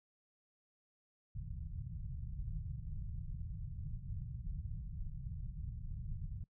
pink low-pass noise, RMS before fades -43 dBFS, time 1.35-6.44 s, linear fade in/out 5 ms, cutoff 160 Hz, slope 48 dB/octave, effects noise-tail reverb RT60 0.1 s tail -23 dB re dry

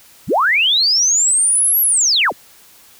sine linear two-way sweep, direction up then down, 55 to 11810 to 55 Hz, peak -11 dBFS, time 0.27-2.33 s, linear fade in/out 50 ms, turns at 1.81 s, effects white hiss -46 dBFS RMS until 2.99 s

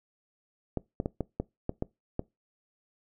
clicks, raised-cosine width 2 ms, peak -16 dBFS, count 8, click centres 0.773 / 1.001 / 1.059 / 1.207 / 1.4 / 1.694 / 1.824 / 2.194 s, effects noise-tail reverb RT60 0.2 s tail -22 dB re dry

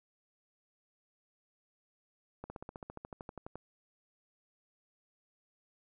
slowing click train, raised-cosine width 1 ms, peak -29 dBFS, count 16, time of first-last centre 2.44-3.556 s, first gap 60 ms, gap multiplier 1.03, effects none

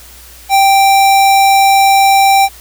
square tone, 784 Hz, G5, in tune, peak -6 dBFS, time 0.49-2.49 s, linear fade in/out 50 ms, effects added 60 Hz sine -39 dBFS peak until 2.6 s + white hiss -37 dBFS RMS until 2.6 s

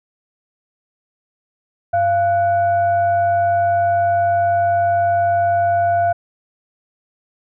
sine tone with frequency modulation, 690 Hz, F5, 21 cents flat, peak -13 dBFS, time 1.93-6.13 s, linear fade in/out 10 ms, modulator 789 Hz, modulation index 0.37, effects none

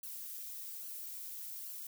violet noise with flanger, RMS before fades -45 dBFS, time 0.03-1.87 s, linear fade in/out 2 ms, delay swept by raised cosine 0.66 to 5.36 ms, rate 1.2 Hz, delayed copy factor +0.6, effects none

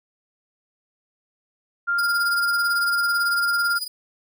sine tone, 1396.9 Hz, F6, in tune, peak -19 dBFS, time 1.87-3.79 s, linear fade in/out 20 ms
sawtooth tone with tremolo, 4940 Hz, D#8, 13 cents flat, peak -21 dBFS, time 1.98-3.88 s, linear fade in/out 10 ms, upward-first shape sine, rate 18 Hz, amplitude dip 80%
effects none

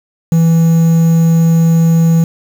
triangle tone with quantisation, 164.81 Hz, E3, in tune, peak -4 dBFS, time 0.32-2.24 s, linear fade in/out 2 ms, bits 5, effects none

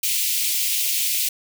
white high-pass noise, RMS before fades -22 dBFS, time 0.03-1.29 s, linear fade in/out 5 ms, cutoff 2200 Hz, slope 48 dB/octave, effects none

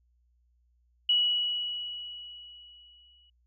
sine tone with exponential decay, 2929 Hz, F#7, 18 cents flat, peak -20 dBFS, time 1.09-3.3 s, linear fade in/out 5 ms, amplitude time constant 480 ms, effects added 60 Hz sine -65 dBFS peak until 3.46 s

